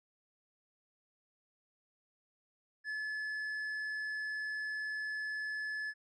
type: tone with tanh clipping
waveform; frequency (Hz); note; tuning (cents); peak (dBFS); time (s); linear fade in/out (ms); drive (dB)
sine; 1721; A6; -39; -37; 2.84-5.94; 50; 5
effects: none